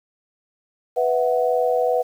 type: chord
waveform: sine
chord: B suspended fourth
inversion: none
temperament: just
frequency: 493.9 / 658.5 / 740.8 Hz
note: B4 / E5 / F#5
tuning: 0 / -2 / +2 cents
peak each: -19 / -23 / -23 dBFS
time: 0.96-2.03 s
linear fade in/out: 20 ms
effects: 8-bit